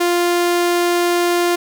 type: tone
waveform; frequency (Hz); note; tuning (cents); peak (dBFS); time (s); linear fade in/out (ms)
sawtooth; 349.2; F4; 0; -10; 0-1.56; 10
effects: none